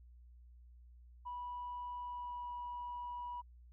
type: tone with pitch glide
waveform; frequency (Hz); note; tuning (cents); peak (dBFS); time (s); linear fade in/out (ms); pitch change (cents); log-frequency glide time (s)
sine; 980 to 973.2; B5 to B5; -14 to -26; -40; 1.25-3.42; 20; -12; 2-2.52
effects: tanh soft clip ceiling -37 dBFS + added 60 Hz sine -56 dBFS peak until 3.72 s